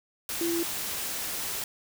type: tone in noise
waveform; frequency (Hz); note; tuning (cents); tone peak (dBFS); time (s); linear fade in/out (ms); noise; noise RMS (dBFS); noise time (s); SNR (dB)
sine; 337.9; E4; +43; -26; 0.41-0.63; 2; white; -33; 0.29-1.64; +4
effects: none